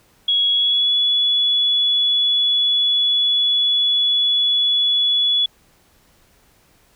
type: tone with pitch glide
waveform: sine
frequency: 3333 to 3407 Hz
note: G#7 to G#7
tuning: +5 to +44 cents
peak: -14 dBFS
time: 0.28-5.46 s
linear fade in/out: 5 ms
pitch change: +39 cents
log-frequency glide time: 0.51-0.94 s
effects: pink hiss -56 dBFS RMS until 6.95 s